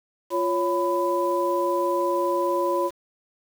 sine tone cluster, 349.6 / 556 / 998 Hz, F4 / C#5 / B5, +2 / +5 / +18 cents, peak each -25 dBFS, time 0.3-2.91 s, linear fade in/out 50 ms, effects 7-bit

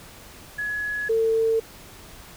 sine tone pair in turn, 1689 / 449.4 Hz, G#6 / A4, +29 / +37 cents, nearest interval octave + major seventh, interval 2292 cents, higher first, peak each -25 / -18 dBFS, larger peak second, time 0.58-1.09 / 1.09-1.6 s, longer neither, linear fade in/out 10 ms, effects pink hiss -45 dBFS RMS until 2.36 s

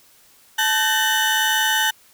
35% pulse tone cluster, 870 / 1529 / 1821 / 2977 Hz, A5 / G6 / A#6 / F#7, -20 / -44 / -41 / +10 cents, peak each -21 dBFS, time 0.58-1.91 s, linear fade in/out 10 ms, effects white hiss -53 dBFS RMS until 2.13 s

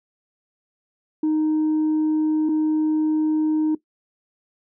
sine tone pair in turn, 310 / 310 Hz, D#4 / D#4, -6 / -6 cents, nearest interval unison, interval 0 cents, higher neither, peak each -15 dBFS, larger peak neither, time 1.23-2.49 / 2.49-3.75 s, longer neither, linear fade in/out 5 ms, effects noise-tail reverb RT60 0.1 s tail -17 dB re dry + tanh soft clip ceiling -16 dBFS

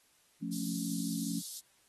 sine chord, F augmented, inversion none, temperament equal, 174.61 / 220 / 277.2 Hz, F3 / A3 / C#4, 0 / 0 / 0 cents, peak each -39 dBFS, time 0.41-1.41 s, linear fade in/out 20 ms
white high-pass noise, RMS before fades -42 dBFS, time 0.52-1.6 s, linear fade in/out 10 ms, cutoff 3700 Hz, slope 48 dB/octave
effects white hiss -68 dBFS RMS until 1.88 s + AAC 32 kbps

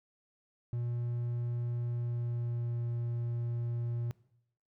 triangle tone with pitch glide, 119.8 to 118.56 Hz, A#2 to A#2, +48 to +30 cents, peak -30 dBFS, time 0.73-4.11 s, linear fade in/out 0 ms, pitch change -18 cents, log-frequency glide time 1.84-2.86 s, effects noise-tail reverb RT60 0.8 s tail -21 dB re dry

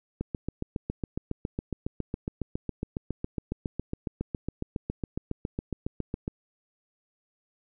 click train, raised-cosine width 3 ms, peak -17 dBFS, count 45, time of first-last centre 0.21-6.279 s, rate 7.25 Hz, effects none

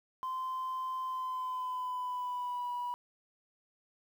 sine tone with pitch glide, 1034 to 976 Hz, C6 to B5, -21 to -21 cents, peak -32 dBFS, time 0.23-2.94 s, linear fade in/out 0 ms, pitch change -100 cents, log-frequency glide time 1.05-2.72 s, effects tanh soft clip ceiling -32 dBFS + 10-bit

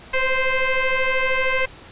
sine tone with frequency modulation, 1046.5 Hz, C6, in tune, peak -17 dBFS, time 0.13-1.66 s, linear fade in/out 10 ms, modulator 520 Hz, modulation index 3, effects pink hiss -43 dBFS RMS until 1.91 s + resampled to 8000 Hz

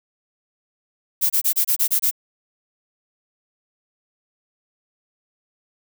violet noise bursts, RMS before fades -18 dBFS, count 8, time 1.21-2.112 s, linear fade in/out 20 ms, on 90 ms, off 26 ms, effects none

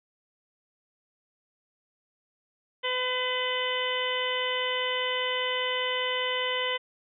harmonic tone, 505 Hz, B4, 39 cents sharp, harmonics 1 / 2 / 3 / 4 / 5 / 6 / 7, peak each -32 / -34 / -39 / -32 / -42 / -31 / -39 dBFS, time 2.83-6.78 s, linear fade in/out 20 ms, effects none

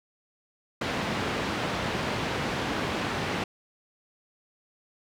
pink band-pass noise, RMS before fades -30 dBFS, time 0.81-3.44 s, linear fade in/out 5 ms, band 110 to 3300 Hz, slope 12 dB/octave, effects none

